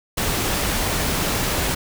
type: noise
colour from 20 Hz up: pink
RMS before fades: -22 dBFS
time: 0.17-1.75 s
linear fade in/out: 10 ms
effects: none